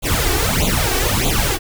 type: noise with flanger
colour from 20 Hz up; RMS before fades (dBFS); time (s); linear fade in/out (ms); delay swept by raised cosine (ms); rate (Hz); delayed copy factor
pink; -17; 0.02-1.59; 50; 0.28 to 2.68; 1.6; +0.9
effects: none